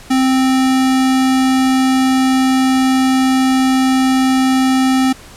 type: tone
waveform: square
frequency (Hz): 261.6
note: C4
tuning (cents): 0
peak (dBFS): -11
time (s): 0.1-5.13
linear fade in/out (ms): 10
effects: pink hiss -38 dBFS RMS until 5.36 s + low-pass 11000 Hz 12 dB/octave